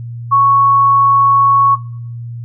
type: tone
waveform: sine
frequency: 1108.7 Hz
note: C#6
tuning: in tune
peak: -6 dBFS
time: 0.31-1.76 s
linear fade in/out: 20 ms
effects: noise-tail reverb RT60 0.6 s tail -20 dB re dry + added 118 Hz sine -23 dBFS peak until 2.44 s